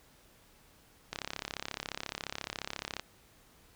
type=click train; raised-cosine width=0.2 ms; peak=-18 dBFS; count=65; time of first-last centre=1.13-2.996 s; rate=34.3 Hz; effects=pink hiss -62 dBFS RMS until 3.75 s